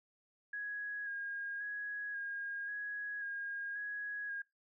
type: tone with vibrato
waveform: sine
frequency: 1646 Hz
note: G#6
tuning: 16 cents flat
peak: -38 dBFS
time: 0.53-4.42 s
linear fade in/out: 5 ms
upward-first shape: square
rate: 0.93 Hz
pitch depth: 21 cents each way
effects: noise-tail reverb RT60 0.2 s tail -22 dB re dry